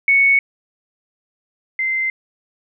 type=tone pair in turn; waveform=sine; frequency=2217 / 2077 Hz; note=C#7 / C7; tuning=0 / -13 cents; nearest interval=minor second; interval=113 cents; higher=first; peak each=-10 / -17 dBFS; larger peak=first; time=0.08-0.39 / 1.79-2.1 s; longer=neither; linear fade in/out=2 ms; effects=none